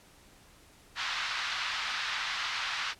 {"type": "band-pass noise", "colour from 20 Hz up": "pink", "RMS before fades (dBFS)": -34, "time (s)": [0.95, 2.95], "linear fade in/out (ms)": 50, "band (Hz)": [1100, 4700], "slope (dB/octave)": 24, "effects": ["pink hiss -58 dBFS RMS until 2.99 s", "low-pass 12000 Hz 12 dB/octave"]}